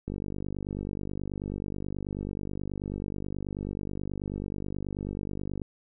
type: click train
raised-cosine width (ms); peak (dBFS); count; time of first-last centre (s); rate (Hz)
3; -21; 274; 0.08-5.618; 49.3
effects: none